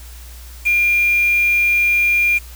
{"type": "tone with quantisation", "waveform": "sine", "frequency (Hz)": 2400, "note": "D7", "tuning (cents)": 37, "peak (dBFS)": -12, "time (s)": [0.65, 2.39], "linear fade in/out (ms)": 20, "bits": 5, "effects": ["added 60 Hz sine -34 dBFS peak until 2.55 s", "white hiss -42 dBFS RMS until 2.55 s"]}